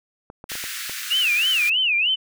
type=clicks; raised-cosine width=1 ms; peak=-24 dBFS; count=6; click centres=0.301 / 0.441 / 0.518 / 0.554 / 0.64 / 0.896 s
type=high-pass noise; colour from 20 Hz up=pink; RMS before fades=-31 dBFS; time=0.49-1.7 s; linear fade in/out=10 ms; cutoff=1400 Hz; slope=48 dB/octave
type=tone with vibrato; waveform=sine; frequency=2705 Hz; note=E7; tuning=44 cents sharp; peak=-17 dBFS; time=1.1-2.16 s; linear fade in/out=20 ms; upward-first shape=sine; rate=3.2 Hz; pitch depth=230 cents each way
effects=none